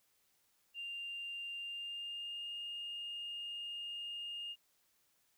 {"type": "tone with pitch glide", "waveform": "sine", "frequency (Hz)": [2792, 2833], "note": ["F7", "F7"], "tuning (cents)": [-1, 24], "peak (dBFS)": -40, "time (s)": [0.74, 4.56], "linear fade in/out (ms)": 50, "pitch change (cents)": 25, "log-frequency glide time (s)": [1.57, 2.51], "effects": ["tanh soft clip ceiling -36 dBFS", "white hiss -75 dBFS RMS until 5.37 s"]}